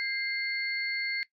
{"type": "tone cluster", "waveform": "sine", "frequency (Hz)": [1618, 2094, 4384], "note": ["G#6", "C7", "C#8"], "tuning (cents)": [-46, 1, -20], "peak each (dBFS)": [-39, -31, -37], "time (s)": [0, 1.23], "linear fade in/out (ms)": 0, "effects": ["noise-tail reverb RT60 0.1 s tail -17 dB re dry"]}